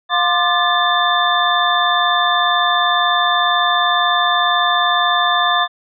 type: tone cluster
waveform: sine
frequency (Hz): 708 / 1052 / 1194 / 1738 / 3563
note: F5 / C6 / D6 / A6 / A7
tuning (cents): +23 / +9 / +28 / -22 / +21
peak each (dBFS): -19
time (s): 0.09-5.68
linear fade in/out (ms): 50
effects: none

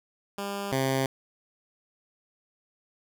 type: tone pair in turn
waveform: 10% pulse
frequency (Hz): 200 / 133.48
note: G3 / C3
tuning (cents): +35 / +35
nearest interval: perfect fifth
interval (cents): 700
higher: first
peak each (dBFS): -23 / -16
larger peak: second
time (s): 0.38-0.72 / 0.72-1.06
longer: neither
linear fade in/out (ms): 2
effects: none

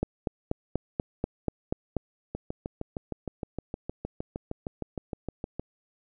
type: two click trains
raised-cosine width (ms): 2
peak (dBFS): -13 / -19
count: 9 / 22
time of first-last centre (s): 0.03-1.967 / 2.35-5.596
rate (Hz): 4.13 / 6.47
effects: none

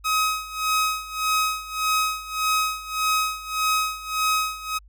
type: tone with tremolo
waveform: sawtooth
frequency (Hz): 1268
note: D#6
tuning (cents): +32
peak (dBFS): -15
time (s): 0.04-4.79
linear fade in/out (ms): 20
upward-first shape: sine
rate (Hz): 1.7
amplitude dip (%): 85
effects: added 50 Hz sine -47 dBFS peak until 4.88 s

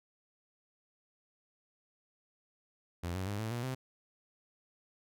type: tone with pitch steps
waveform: sawtooth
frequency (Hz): 86.7 / 94 / 101.92 / 110.5 / 119.81 / 129.9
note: F2 / F#2 / G#2 / A2 / A#2 / C3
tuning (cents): -12 / +28 / -32 / +8 / +48 / -12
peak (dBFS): -31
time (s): 3.03-3.75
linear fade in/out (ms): 10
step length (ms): 120
effects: none

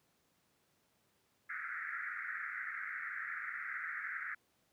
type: band-pass noise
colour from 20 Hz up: white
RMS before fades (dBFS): -42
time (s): 1.49-4.35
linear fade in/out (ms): 10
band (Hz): 1300 to 2100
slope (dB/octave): 96
effects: pink hiss -75 dBFS RMS until 4.72 s + high-pass 100 Hz 12 dB/octave

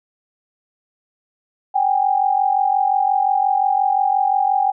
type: tone pair together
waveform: sine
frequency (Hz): 768.3 / 814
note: G5 / G#5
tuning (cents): -35 / -35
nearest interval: minor second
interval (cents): 100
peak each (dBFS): -17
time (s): 1.74-4.72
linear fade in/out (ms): 20
effects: none

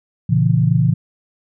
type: chord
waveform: sine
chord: A# diminished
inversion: none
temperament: just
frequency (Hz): 116.54 / 139.85 / 167.82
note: A#2 / C#3 / E3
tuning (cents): 0 / +16 / +31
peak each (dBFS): -16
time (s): 0.29-0.94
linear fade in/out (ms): 10
effects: none

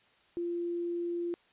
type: tone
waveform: sine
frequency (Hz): 345.1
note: F4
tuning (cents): -21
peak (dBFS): -31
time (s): 0.37-1.34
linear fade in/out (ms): 0
effects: white hiss -65 dBFS RMS until 1.52 s + resampled to 8000 Hz

